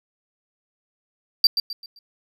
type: tone with echo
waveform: triangle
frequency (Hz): 4699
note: D8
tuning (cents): 0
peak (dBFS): -9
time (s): 1.44-1.47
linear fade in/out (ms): 2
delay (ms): 130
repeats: 4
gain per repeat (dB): -9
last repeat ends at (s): 1.99
effects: none